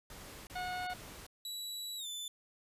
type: noise bursts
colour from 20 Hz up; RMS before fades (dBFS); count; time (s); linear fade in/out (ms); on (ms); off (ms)
pink; -50; 3; 0.1-1.266; 2; 370; 28
type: harmonic tone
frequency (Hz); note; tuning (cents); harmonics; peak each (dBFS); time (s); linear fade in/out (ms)
728; F#5; -28; 1 / 2 / 3 / 4 / 5 / 6; -38 / -43 / -48 / -52 / -53 / -52; 0.55-0.94; 10
type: tone with pitch glide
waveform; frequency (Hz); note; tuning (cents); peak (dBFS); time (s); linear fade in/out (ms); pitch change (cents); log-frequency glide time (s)
sawtooth; 3923 to 3515; B7 to A7; -12 to -2; -37; 1.45-2.28; 2; -190; 1.97-2.07
effects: resampled to 32000 Hz